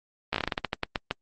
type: slowing click train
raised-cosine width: 0.3 ms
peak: -10 dBFS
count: 14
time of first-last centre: 0.33-1.11 s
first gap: 14 ms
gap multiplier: 1.22
effects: Opus 24 kbps